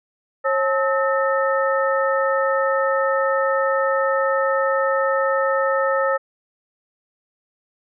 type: tone cluster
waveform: sine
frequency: 541 / 871 / 1294 / 1812 Hz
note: C#5 / A5 / E6 / A#6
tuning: -42 / -18 / -32 / -50 cents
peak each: -19 / -28 / -22 / -26 dBFS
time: 0.44-6.18 s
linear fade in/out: 20 ms
effects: none